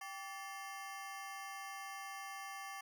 25% pulse ring-modulated tone, 968 Hz, B5, 35 cents flat, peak -38 dBFS, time 0.01-2.81 s, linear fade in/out 5 ms, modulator 182 Hz, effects none

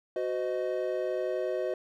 triangle chord, C diminished, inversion second, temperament equal with one note detuned, 370 / 511.6 / 622.3 Hz, Gb4 / C5 / Eb5, 0 / -39 / 0 cents, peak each -31 dBFS, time 0.16-1.74 s, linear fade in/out 2 ms, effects none

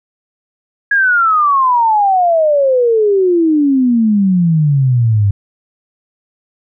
sine exponential sweep, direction down, 1669 to 98 Hz, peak -8 dBFS, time 0.91-5.31 s, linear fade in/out 5 ms, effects none

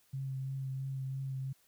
sine tone with vibrato, 133.8 Hz, C3, 39 cents sharp, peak -35 dBFS, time 0.13-1.53 s, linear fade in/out 10 ms, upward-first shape triangle, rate 3 Hz, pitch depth 22 cents each way, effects white hiss -69 dBFS RMS until 1.67 s

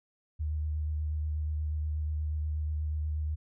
sine tone with vibrato, 76.4 Hz, D#2, 31 cents flat, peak -29 dBFS, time 0.39-3.36 s, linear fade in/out 20 ms, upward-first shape sine, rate 8.3 Hz, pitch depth 19 cents each way, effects none

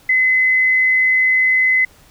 sine tone, 2035 Hz, C7, 49 cents flat, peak -11 dBFS, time 0.09-1.85 s, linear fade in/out 5 ms, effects pink hiss -49 dBFS RMS until 2.1 s

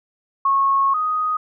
sine tone pair in turn, 1095 / 1247.6 Hz, C#6 / D#6, -22 / +4 cents, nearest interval major second, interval 226 cents, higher second, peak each -14 / -18 dBFS, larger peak first, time 0.45-0.94 / 0.94-1.37 s, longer first, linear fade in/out 5 ms, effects none

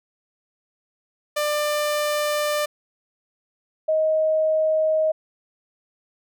sawtooth / sine tone pair in turn, 595 / 628.2 Hz, D5 / D#5, +22 / +16 cents, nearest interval minor second, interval 94 cents, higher second, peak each -17 dBFS, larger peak neither, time 1.36-2.66 / 3.88-5.12 s, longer first, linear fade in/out 10 ms, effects none

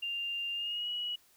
sine tone with pitch glide, 2794 to 2919 Hz, F7 to F#7, 0 to -24 cents, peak -33 dBFS, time 0.02-1.16 s, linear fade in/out 10 ms, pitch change +76 cents, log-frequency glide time 0.53-0.89 s, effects white hiss -65 dBFS RMS until 1.36 s

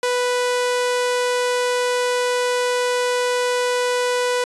sawtooth tone, 493.9 Hz, B4, in tune, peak -14 dBFS, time 0.03-4.44 s, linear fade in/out 2 ms, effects resampled to 24000 Hz

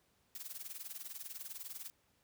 blue noise with tremolo, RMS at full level -43 dBFS, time 0.35-1.9 s, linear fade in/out 0 ms, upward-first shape triangle, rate 20 Hz, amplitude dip 90%, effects pink hiss -74 dBFS RMS until 2.23 s + high-pass 60 Hz 12 dB/octave

